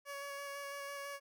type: tone with vibrato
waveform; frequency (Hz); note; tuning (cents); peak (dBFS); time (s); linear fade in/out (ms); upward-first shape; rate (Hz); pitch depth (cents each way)
15% pulse; 563; C#5; +27; -36; 0.05-1.2; 50; square; 6; 10
effects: none